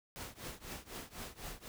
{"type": "noise with tremolo", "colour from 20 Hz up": "pink", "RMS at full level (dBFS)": -43, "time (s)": [0.16, 1.68], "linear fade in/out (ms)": 0, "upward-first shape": "triangle", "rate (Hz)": 4, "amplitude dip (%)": 95, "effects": []}